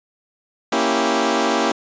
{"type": "chord", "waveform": "15% pulse", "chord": "A# diminished seventh", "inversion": "none", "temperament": "equal", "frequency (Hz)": [233.1, 277.2, 329.6, 392], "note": ["A#3", "C#4", "E4", "G4"], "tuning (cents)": [0, 0, 0, 0], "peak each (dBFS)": -16, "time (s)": [0.72, 1.72], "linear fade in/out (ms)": 5, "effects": ["resampled to 16000 Hz"]}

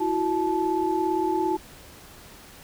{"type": "tone cluster", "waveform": "sine", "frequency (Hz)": [330.5, 368.1, 869], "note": ["E4", "F#4", "A5"], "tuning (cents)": [5, -9, -22], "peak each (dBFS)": -26, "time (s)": [0, 1.57], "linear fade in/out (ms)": 10, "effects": ["pink hiss -47 dBFS RMS until 2.63 s"]}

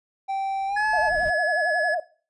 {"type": "tone with pitch glide", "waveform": "triangle", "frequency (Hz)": [779, 864.4], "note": ["G5", "A5"], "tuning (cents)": [-11, -31], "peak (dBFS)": -22, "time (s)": [0.28, 1.1], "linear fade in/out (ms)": 20, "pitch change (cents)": 180, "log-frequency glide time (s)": [0.67, 0.86]}
{"type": "noise with exponential growth", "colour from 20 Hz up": "brown", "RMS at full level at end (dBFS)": -34, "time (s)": [0.38, 1.3], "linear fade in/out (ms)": 2, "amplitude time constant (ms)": 200}
{"type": "tone", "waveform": "triangle", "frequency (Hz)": 1700, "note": "G#6", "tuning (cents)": 40, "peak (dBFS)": -20, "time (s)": [0.76, 1.95], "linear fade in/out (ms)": 10}
{"type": "tone with vibrato", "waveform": "sine", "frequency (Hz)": 664, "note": "E5", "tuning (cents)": 12, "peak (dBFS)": -23, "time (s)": [0.93, 2], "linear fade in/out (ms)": 5, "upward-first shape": "sine", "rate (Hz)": 11, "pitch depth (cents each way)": 160}
{"effects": ["noise-tail reverb RT60 0.4 s tail -18 dB re dry", "resampled to 24000 Hz"]}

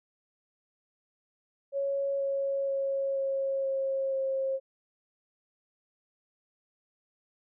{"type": "tone with pitch steps", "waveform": "sine", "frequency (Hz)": [554.4, 550.6, 546.8, 543, 539.2, 535.5], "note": ["C#5", "C#5", "C#5", "C#5", "C#5", "C5"], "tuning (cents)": [0, -12, -24, -36, -48, 40], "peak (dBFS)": -27, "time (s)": [1.72, 4.6], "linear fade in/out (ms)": 50, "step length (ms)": 480, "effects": []}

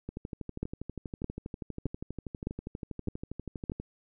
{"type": "two click trains", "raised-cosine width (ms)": 3, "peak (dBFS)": [-24, -18], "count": [47, 6], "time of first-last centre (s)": [[0.09, 3.8], [0.63, 3.697]], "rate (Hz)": [12.4, 1.63], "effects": []}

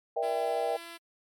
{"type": "chord", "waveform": "sine", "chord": "E half-diminished seventh", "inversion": "second", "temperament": "just", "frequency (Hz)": [474.7, 593.3, 659.3, 791.1], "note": ["Bb4", "D5", "E5", "G5"], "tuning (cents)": [31, 18, 0, 16], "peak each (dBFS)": [-32, -35, -32, -32], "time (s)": [0.16, 0.77], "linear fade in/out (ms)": 10}
{"type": "tone", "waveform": "5% pulse", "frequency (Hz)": 337.2, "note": "E4", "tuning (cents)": 39, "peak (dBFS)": -31, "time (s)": [0.22, 0.98], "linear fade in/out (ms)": 20}
{"effects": ["MP3 64 kbps"]}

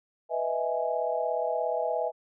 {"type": "chord", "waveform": "sine", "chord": "E major seventh", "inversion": "second", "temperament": "equal", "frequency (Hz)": [493.9, 622.3, 659.3, 830.6], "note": ["B4", "D#5", "E5", "G#5"], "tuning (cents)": [0, 0, 0, 0], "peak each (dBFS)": [-32, -32, -30, -33], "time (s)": [0.29, 2.12], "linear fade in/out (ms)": 50, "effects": []}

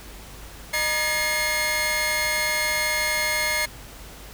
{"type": "tone cluster", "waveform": "sawtooth", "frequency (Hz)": [611, 952, 1698, 2141], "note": ["D#5", "A#5", "G#6", "C7"], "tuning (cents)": [-32, 36, 38, 39], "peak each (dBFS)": [-27, -28, -26, -20], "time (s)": [0.73, 3.66], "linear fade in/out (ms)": 10, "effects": ["added 50 Hz sine -43 dBFS peak until 4.33 s", "pink hiss -43 dBFS RMS until 4.33 s"]}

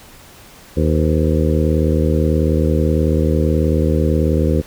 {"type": "harmonic tone with a mistuned harmonic", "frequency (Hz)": 78.4, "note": "D#2", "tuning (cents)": 14, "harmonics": [1, 2, 3, 4, 5, 6, 7], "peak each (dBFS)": [-16, -19, -21, -22, -23, -24, -24], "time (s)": [0.76, 4.62], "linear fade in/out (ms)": 20, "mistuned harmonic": 7, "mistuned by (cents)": -90, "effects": ["pink hiss -42 dBFS RMS until 4.66 s"]}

